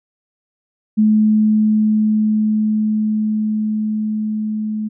sine tone with level ramp, 214.8 Hz, A3, 41 cents flat, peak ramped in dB -9 to -19 dBFS, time 0.97-4.89 s, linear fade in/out 20 ms, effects none

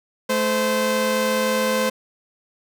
sawtooth tone pair together, 216.7 / 517 Hz, A3 / C5, -26 / -21 cents, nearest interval octave + minor third, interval 1505 cents, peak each -20 / -16 dBFS, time 0.29-1.9 s, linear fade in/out 10 ms, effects none

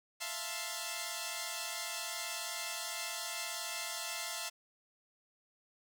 5% pulse chord, F major seventh, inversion third, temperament equal, 659.3 / 698.5 / 880 / 1046.5 Hz, E5 / F5 / A5 / C6, 0 / 0 / 0 / 0 cents, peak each -32 dBFS, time 0.2-4.5 s, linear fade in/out 20 ms, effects none

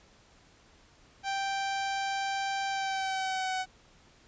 sawtooth tone with pitch glide, 784 to 749 Hz, G5 to F#5, 0 to +21 cents, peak -26 dBFS, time 1.23-3.66 s, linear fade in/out 50 ms, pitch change -79 cents, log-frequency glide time 2.68-3.54 s, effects pink hiss -60 dBFS RMS until 4.27 s + resampled to 16000 Hz

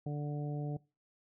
harmonic tone, 146.83 Hz, D3, in tune, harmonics 1 / 2 / 3 / 4 / 5, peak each -35 / -43 / -46 / -49 / -49 dBFS, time 0.06-0.77 s, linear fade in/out 5 ms, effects noise-tail reverb RT60 0.3 s tail -23 dB re dry

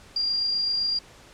sine tone with amplitude modulation, 4784 Hz, D8, 31 cents sharp, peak -21 dBFS, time 0.16-0.99 s, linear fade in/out 5 ms, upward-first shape sine, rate 27.7 Hz, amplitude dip 25%, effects pink hiss -50 dBFS RMS until 1.33 s + low-pass 8000 Hz 12 dB/octave

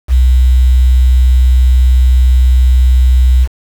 sine tone with quantisation, 63 Hz, B1, 35 cents sharp, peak -4 dBFS, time 0.08-3.48 s, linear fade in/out 50 ms, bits 5, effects none

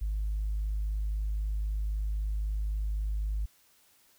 sine tone, 51.91 Hz, G#1, in tune, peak -27 dBFS, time 0.01-3.46 s, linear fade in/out 10 ms, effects tanh soft clip ceiling -25 dBFS + white hiss -64 dBFS RMS until 4.18 s

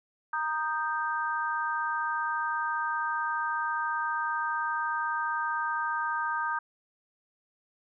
sine chord, Eb major, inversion second, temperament equal with one note detuned, 932.3 / 1233.1 / 1568 Hz, Bb5 / Eb6 / G6, 0 / -16 / 0 cents, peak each -32 dBFS, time 0.33-6.59 s, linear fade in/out 5 ms, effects none

